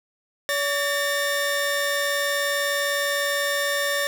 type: tone pair together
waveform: sawtooth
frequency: 570 / 1809.6 Hz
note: C#5 / A6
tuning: +48 / +48 cents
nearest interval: octave + minor sixth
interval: 2000 cents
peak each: -21 dBFS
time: 0.49-4.07 s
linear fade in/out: 0 ms
effects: none